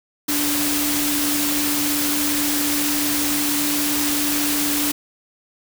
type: tone in noise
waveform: sine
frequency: 292.6 Hz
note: D4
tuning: 6 cents flat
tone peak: -23 dBFS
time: 0.28-4.92 s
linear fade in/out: 10 ms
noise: white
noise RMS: -22 dBFS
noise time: 0.28-4.92 s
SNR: -4 dB
effects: none